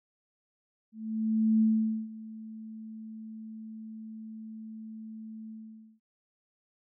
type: tone with ADSR envelope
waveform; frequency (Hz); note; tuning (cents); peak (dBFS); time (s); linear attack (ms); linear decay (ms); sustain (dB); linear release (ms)
sine; 220; A3; 0; -20; 0.92-6; 690; 470; -20; 500
effects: none